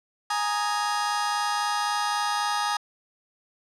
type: chord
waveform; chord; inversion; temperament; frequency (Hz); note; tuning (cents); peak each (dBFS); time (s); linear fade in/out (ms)
sawtooth; Ab suspended second; none; just; 830.6 / 934.4 / 1245.9; Ab5 / Bb5 / Eb6; 0 / +4 / +2; -23 / -27 / -24; 0.3-2.77; 5
effects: low-pass 8000 Hz 12 dB/octave